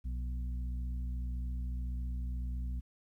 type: harmonic tone with a mistuned harmonic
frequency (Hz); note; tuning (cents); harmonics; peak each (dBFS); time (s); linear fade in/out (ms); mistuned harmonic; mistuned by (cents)
61.74; B1; 0; 1 / 2 / 3 / 4; -34 / -49 / -50 / -52; 0.04-2.81; 20; 3; -72
effects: 12-bit